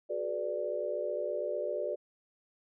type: chord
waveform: sine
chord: G# half-diminished seventh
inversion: third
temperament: equal with one note detuned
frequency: 370 / 425.5 / 493.9 / 587.3 Hz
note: F#4 / G#4 / B4 / D5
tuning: 0 / +42 / 0 / 0 cents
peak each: -39 / -39 / -38 / -34 dBFS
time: 0.09-1.96 s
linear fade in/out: 20 ms
effects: none